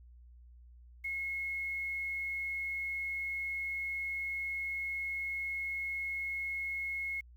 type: tone with quantisation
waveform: sine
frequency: 2171 Hz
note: C#7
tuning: 37 cents flat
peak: -34 dBFS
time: 1.04-7.21 s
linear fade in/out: 10 ms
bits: 10
effects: added 60 Hz sine -53 dBFS peak until 7.36 s